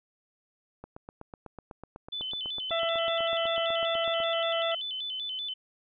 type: click train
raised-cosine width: 1 ms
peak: -28 dBFS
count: 28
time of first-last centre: 0.84-4.202 s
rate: 8.03 Hz
type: tone with vibrato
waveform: sine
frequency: 3261 Hz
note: G#7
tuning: 32 cents flat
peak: -32 dBFS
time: 2.12-5.54 s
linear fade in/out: 10 ms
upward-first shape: square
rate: 5.2 Hz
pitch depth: 120 cents each way
type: harmonic tone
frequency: 666 Hz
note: E5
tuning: 18 cents sharp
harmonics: 1 / 2 / 3 / 4 / 5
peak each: -28 / -34 / -38 / -40 / -42 dBFS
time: 2.71-4.75 s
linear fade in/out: 5 ms
effects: none